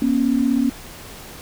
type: tone pair together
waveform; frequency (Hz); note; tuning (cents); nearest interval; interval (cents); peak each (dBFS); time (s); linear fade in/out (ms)
sine; 238.9 / 275.1; A#3 / C#4; +43 / -13; major second; 244; -18; 0.02-0.7; 2
effects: pink hiss -38 dBFS RMS until 1.41 s